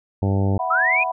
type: harmonic tone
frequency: 98 Hz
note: G2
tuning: in tune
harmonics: 1 / 2 / 3 / 4 / 5 / 6 / 7 / 8 / 9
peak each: -18 / -24 / -28 / -30 / -32 / -34 / -35 / -36 / -37 dBFS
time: 0.22-0.58 s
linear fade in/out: 5 ms
type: chord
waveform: sine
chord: E suspended second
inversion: none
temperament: equal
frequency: 659.3 / 740 / 987.8 Hz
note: E5 / F#5 / B5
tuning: 0 / 0 / 0 cents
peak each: -28 / -24 / -25 dBFS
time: 0.59-1.12 s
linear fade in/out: 10 ms
type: linear sweep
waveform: sine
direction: up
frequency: 1235 to 2531 Hz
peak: -16 dBFS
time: 0.7-1.04 s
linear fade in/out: 10 ms
effects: none